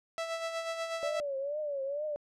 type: tone with tremolo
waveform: sawtooth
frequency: 659.3 Hz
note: E5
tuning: in tune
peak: -28 dBFS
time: 0.18-1.2 s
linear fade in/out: 0 ms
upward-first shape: sine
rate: 8.2 Hz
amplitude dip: 50%
type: tone with vibrato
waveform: sine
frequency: 573 Hz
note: D5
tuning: 43 cents flat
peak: -32 dBFS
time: 1.03-2.16 s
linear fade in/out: 0 ms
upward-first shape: triangle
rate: 2.2 Hz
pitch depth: 130 cents each way
effects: low-pass 7000 Hz 12 dB/octave